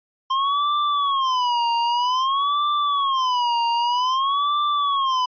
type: tone with vibrato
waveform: square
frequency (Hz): 1049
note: C6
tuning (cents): +4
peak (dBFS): -19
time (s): 0.3-5.26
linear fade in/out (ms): 10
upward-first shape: sine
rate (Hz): 0.52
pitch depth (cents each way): 200
effects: resampled to 11025 Hz